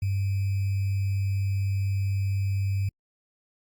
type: tone with sample-and-hold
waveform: sine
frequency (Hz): 97.9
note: G2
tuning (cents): -2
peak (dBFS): -23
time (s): 0.02-2.89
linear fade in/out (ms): 5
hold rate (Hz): 2450
effects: Opus 48 kbps